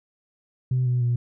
sine tone with pitch steps, 127.4 / 123.99 / 120.67 Hz, C3 / B2 / B2, -46 / +7 / -40 cents, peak -18 dBFS, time 0.71-1.16 s, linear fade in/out 5 ms, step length 150 ms, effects tanh soft clip ceiling -16 dBFS

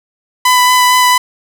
sawtooth tone with vibrato, 999 Hz, B5, 20 cents sharp, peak -3 dBFS, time 0.45-1.18 s, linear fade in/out 5 ms, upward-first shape sine, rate 4.4 Hz, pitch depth 11 cents each way, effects none

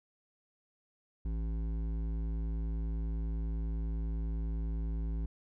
triangle tone with hard clipping, 55 Hz, A1, in tune, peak -34 dBFS, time 1.25-5.26 s, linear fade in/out 5 ms, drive 15 dB, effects none

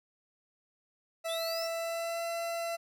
40% pulse tone with pitch glide, 659.3 to 674.3 Hz, E5 to E5, 0 to +39 cents, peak -32 dBFS, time 1.24-2.77 s, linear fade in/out 20 ms, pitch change +39 cents, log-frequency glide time 1.55-2.25 s
square linear sweep, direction up, 3322 to 5590 Hz, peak -38 dBFS, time 1.28-1.68 s, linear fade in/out 20 ms
effects none

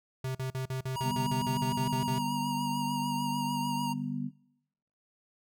square tone bursts, 130.81 Hz, C3, in tune, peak -32 dBFS, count 13, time 0.24-2.186 s, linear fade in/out 5 ms, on 110 ms, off 43 ms
square tone with vibrato, 943 Hz, A#5, 20 cents sharp, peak -33 dBFS, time 0.95-3.94 s, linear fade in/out 20 ms, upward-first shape triangle, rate 6.7 Hz, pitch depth 39 cents each way
sine chord, G major, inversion second, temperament just, 147 / 196 / 245 Hz, D3 / G3 / B3, +2 / 0 / -14 cents, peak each -37 / -38 / -34 dBFS, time 1.02-4.31 s, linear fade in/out 50 ms
effects noise-tail reverb RT60 0.9 s tail -23 dB re dry

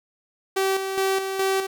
sawtooth tone with tremolo, 385.3 Hz, G4, 30 cents flat, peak -16 dBFS, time 0.56-1.67 s, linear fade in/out 10 ms, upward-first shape square, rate 2.4 Hz, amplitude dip 50%, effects 9-bit

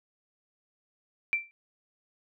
sine tone with exponential decay, 2347 Hz, D7, 2 cents flat, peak -20 dBFS, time 1.33-1.51 s, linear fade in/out 0 ms, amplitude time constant 37 ms, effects none

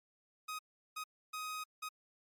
sawtooth tone bursts at uneven times, 1255 Hz, D#6, 15 cents sharp, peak -36 dBFS, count 4, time 0.48-0.59 / 0.96-1.04 / 1.33-1.64 / 1.82-1.89 s, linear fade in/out 10 ms, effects MP3 64 kbps

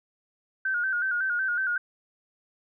sine tone with vibrato, 1489 Hz, F#6, 11 cents sharp, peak -24 dBFS, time 0.65-1.78 s, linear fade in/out 5 ms, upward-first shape square, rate 5.4 Hz, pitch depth 65 cents each way, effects none

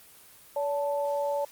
sine tone pair together, 571 / 880 Hz, D5 / A5, -49 / 0 cents, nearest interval perfect fifth, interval 749 cents, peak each -27 / -32 dBFS, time 0.56-1.45 s, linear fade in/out 5 ms, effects white hiss -53 dBFS RMS until 1.51 s + Opus 24 kbps

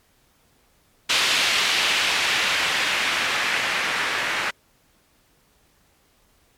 blue noise with low-pass filter sweep, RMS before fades -22 dBFS, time 1.09-4.51 s, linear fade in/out 10 ms, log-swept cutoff 3200 to 1800 Hz, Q 1.3, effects pink hiss -61 dBFS RMS until 6.57 s + MP3 96 kbps

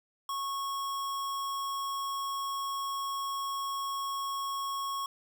square tone, 1100 Hz, C#6, 14 cents flat, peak -33 dBFS, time 0.29-5.06 s, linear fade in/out 2 ms, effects none

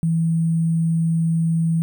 sine tone with sample-and-hold, 164.4 Hz, E3, 4 cents flat, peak -16 dBFS, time 0.03-1.82 s, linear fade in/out 0 ms, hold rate 8820 Hz, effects none

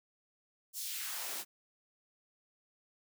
white noise with high-pass filter sweep, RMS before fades -40 dBFS, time 0.73-1.45 s, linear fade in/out 50 ms, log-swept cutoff 6800 to 220 Hz, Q 1.2, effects none

